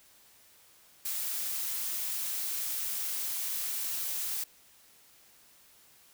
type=noise; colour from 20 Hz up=blue; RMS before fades=-34 dBFS; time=1.05-4.44 s; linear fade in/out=5 ms; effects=white hiss -60 dBFS RMS until 6.13 s